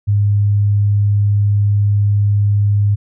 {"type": "tone", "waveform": "sine", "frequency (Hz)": 102.4, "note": "G#2", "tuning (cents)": -24, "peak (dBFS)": -10, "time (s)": [0.07, 2.96], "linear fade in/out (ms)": 20, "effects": []}